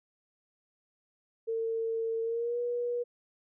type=tone with pitch glide; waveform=sine; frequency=452.7 to 482.4 Hz; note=A4 to B4; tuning=+49 to -41 cents; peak=-29 dBFS; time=1.47-3.04 s; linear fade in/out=20 ms; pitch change=+110 cents; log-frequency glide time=2.22-2.59 s; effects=none